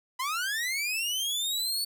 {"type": "linear sweep", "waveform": "sawtooth", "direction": "up", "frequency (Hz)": [988, 4497], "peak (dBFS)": -25, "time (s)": [0.19, 1.85], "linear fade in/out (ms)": 10, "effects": []}